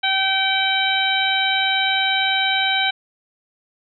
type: harmonic tone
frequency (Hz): 771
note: G5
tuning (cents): -29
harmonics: 1 / 2 / 3 / 4 / 5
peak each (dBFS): -23 / -23 / -23 / -23 / -23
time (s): 0.03-2.91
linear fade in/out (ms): 10
effects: none